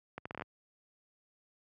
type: accelerating click train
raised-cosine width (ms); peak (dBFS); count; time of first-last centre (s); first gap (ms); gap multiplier
0.5; -25; 8; 0.18-0.421; 75; 0.72
effects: high-pass 80 Hz 12 dB/octave